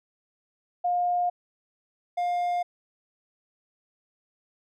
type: tone pair in turn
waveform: sine / triangle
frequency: 710 / 706.7 Hz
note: F5 / F5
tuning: +28 / +20 cents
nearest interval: unison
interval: 8 cents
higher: first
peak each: -22 dBFS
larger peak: neither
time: 0.84-1.3 / 2.17-2.63 s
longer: neither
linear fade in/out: 10 ms
effects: none